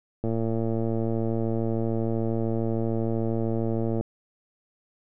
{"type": "click train", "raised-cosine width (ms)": 2, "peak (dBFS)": -15, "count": 427, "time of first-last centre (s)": [0.24, 4.01], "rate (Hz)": 113, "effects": []}